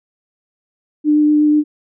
sine tone with vibrato, 299.9 Hz, D4, 36 cents sharp, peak -9 dBFS, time 1.04-1.64 s, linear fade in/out 50 ms, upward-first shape sine, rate 8.2 Hz, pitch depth 9 cents each way, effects none

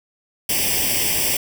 white noise with comb filter, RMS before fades -20 dBFS, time 0.49-1.37 s, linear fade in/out 5 ms, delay 0.37 ms, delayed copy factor +0.95, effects none

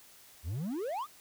triangle exponential sweep, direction up, 69.3 to 1302 Hz, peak -31 dBFS, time 0.43-1.07 s, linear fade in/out 50 ms, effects white hiss -57 dBFS RMS until 1.2 s

